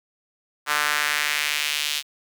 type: tone with high-pass filter sweep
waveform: sawtooth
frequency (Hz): 148.4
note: D3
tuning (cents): +18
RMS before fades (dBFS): -24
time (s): 0.66-2.03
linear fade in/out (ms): 50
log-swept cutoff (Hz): 1300 to 3300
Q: 1.8
effects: none